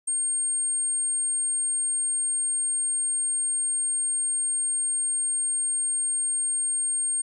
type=tone; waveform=sine; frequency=8550 Hz; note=C9; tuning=36 cents sharp; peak=-23 dBFS; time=0.07-7.22 s; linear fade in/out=10 ms; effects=none